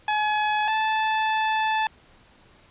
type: tone pair in turn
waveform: sawtooth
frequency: 848 / 873.4 Hz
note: G#5 / A5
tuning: +36 / -13 cents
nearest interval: minor second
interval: 51 cents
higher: second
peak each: -17 dBFS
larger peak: neither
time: 0.08-0.68 / 0.68-1.87 s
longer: second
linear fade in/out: 2 ms
effects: pink hiss -55 dBFS RMS until 2.7 s + resampled to 8000 Hz